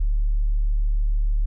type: tone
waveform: sine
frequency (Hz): 36.71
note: D1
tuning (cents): 0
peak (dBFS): -16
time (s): 0-1.46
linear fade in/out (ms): 10
effects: tanh soft clip ceiling -14 dBFS